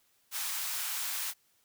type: high-pass noise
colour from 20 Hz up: white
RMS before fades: -35 dBFS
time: 0.31-1.34 s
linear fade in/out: 50 ms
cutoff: 840 Hz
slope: 24 dB/octave
effects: white hiss -70 dBFS RMS until 1.64 s